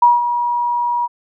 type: tone with ADSR envelope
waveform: sine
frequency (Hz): 960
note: B5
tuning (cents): -49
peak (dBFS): -5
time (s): 0.02-1.08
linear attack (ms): 6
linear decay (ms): 180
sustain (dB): -10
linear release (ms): 32
effects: none